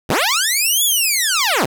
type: linear two-way sweep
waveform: 10% pulse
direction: up then down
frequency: 45.92 to 3474 to 88.7 Hz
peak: -6 dBFS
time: 0.09-1.66 s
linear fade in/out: 10 ms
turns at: 0.84 s
effects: 7-bit